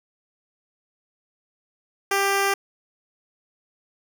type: tone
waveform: 10% pulse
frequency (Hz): 395.3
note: G4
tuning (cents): +15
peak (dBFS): -11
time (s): 2.11-2.54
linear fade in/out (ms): 5
effects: none